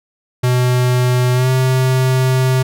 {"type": "tone with pitch glide", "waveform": "square", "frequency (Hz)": [125, 129.71], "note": ["B2", "C3"], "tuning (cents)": [21, -15], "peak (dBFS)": -12, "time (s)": [0.43, 2.63], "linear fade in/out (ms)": 10, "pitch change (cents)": 64, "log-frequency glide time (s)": [1.34, 1.49], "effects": []}